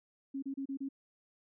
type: tone bursts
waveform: sine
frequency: 272.6 Hz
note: C#4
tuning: 29 cents flat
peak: -35 dBFS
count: 5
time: 0.34-0.889 s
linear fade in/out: 10 ms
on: 85 ms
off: 31 ms
effects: none